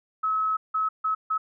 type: tone bursts at uneven times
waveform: sine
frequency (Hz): 1288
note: E6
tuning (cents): -41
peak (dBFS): -22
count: 4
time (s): 0.23-0.57 / 0.74-0.89 / 1.04-1.15 / 1.3-1.38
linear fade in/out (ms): 10
effects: none